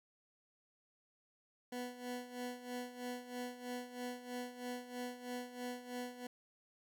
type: tone with tremolo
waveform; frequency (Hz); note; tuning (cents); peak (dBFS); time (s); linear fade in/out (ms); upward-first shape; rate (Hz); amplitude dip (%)
20% pulse; 246.9; B3; 0; -35; 1.72-6.27; 5; sine; 3.1; 75
effects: none